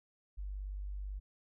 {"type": "tone", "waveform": "sine", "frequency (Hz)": 49.07, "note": "G1", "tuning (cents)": 2, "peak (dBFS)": -38, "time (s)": [0.37, 1.2], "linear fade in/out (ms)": 20, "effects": []}